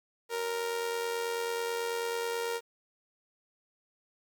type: tone with amplitude modulation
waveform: sawtooth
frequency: 466.2 Hz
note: A#4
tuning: in tune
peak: -25 dBFS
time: 0.29-2.61 s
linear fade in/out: 50 ms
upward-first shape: sine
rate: 89.2 Hz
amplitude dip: 50%
effects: 10-bit